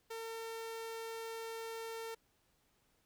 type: tone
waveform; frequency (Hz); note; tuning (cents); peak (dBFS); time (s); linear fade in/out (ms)
sawtooth; 453; A#4; -50; -38; 0.1-2.15; 10
effects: pink hiss -75 dBFS RMS until 3.05 s